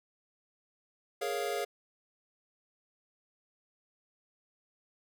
square chord, Bb minor seventh, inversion third, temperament equal, 415.3 / 466.2 / 554.4 / 698.5 Hz, Ab4 / Bb4 / Db5 / F5, 0 / 0 / 0 / 0 cents, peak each -37 / -39 / -39 / -38 dBFS, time 1.21-1.65 s, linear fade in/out 10 ms, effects none

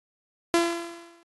sawtooth tone with exponential decay, 339.6 Hz, F4, 48 cents flat, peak -13 dBFS, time 0.54-1.23 s, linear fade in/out 0 ms, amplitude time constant 150 ms, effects AAC 32 kbps

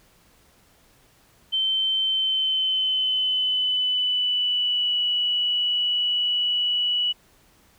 sine tone with pitch glide, 3097 to 2944 Hz, G7 to F#7, -22 to -9 cents, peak -20 dBFS, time 1.52-7.13 s, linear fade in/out 20 ms, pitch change -87 cents, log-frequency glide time 2.01-4.98 s, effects pink hiss -58 dBFS RMS until 7.78 s

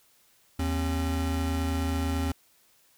square tone pair together, 80.27 / 270 Hz, E2 / C#4, -45 / -45 cents, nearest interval octave + major sixth, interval 2100 cents, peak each -28 / -32 dBFS, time 0.59-2.32 s, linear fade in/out 5 ms, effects white hiss -63 dBFS RMS until 2.97 s

